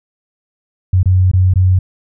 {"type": "tone with dropouts", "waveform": "sine", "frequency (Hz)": 92.5, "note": "F#2", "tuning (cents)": 0, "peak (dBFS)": -7, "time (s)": [0.93, 1.79], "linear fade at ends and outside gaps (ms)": 5, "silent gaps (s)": [[1.031, 1.057], [1.315, 1.334], [1.538, 1.557]], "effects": []}